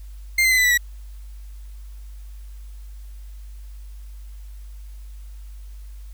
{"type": "tone with pitch steps", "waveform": "40% pulse", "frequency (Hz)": [2100, 2065, 2031, 1997.1, 1963.9, 1931.3], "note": ["C7", "C7", "B6", "B6", "B6", "B6"], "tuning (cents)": [6, -23, 48, 19, -10, -39], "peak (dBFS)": -14, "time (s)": [0.38, 0.776], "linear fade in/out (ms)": 5, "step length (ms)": 66, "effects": ["added 50 Hz sine -35 dBFS peak until 6.13 s", "white hiss -57 dBFS RMS until 6.13 s"]}